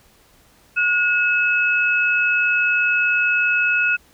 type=tone pair together; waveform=sine; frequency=1446 / 2583 Hz; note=F#6 / E7; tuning=-40 / -36 cents; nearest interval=minor seventh; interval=1004 cents; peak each=-18 dBFS; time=0.76-3.97 s; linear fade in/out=20 ms; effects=pink hiss -54 dBFS RMS until 4.13 s